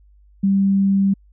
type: tone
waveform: sine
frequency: 196 Hz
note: G3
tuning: in tune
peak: -13 dBFS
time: 0.43-1.14 s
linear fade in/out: 10 ms
effects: added 50 Hz sine -48 dBFS peak until 1.32 s